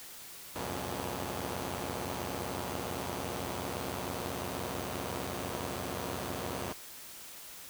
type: tone cluster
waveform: 5% pulse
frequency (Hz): 69 / 87.6 / 93.5 / 120.2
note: C#2 / F2 / F#2 / B2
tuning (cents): -7 / +6 / +19 / -46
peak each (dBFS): -30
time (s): 0.55-6.73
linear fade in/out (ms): 10
effects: white hiss -48 dBFS RMS until 7.69 s